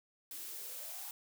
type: noise with high-pass filter sweep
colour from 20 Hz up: blue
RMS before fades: -45 dBFS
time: 0.31-1.11 s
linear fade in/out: 2 ms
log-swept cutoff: 270 to 880 Hz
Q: 9.2
effects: none